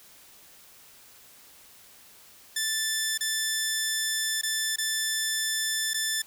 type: tone with dropouts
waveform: 10% pulse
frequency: 1760 Hz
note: A6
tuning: in tune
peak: -17 dBFS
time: 2.56-6.22 s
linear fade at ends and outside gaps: 5 ms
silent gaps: 3.177-3.207 / 4.414-4.432 / 4.76-4.783 / 5.935-5.942 s
effects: white hiss -53 dBFS RMS until 6.26 s